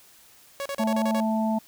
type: tone bursts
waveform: sawtooth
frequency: 557 Hz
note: C#5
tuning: 8 cents sharp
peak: -25 dBFS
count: 7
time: 0.6-1.202 s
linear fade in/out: 0 ms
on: 56 ms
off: 35 ms
type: harmonic tone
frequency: 220 Hz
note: A3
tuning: in tune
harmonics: 1 / 3 / 4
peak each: -23 / -30 / -30 dBFS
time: 0.79-1.59 s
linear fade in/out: 10 ms
effects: white hiss -54 dBFS RMS until 1.67 s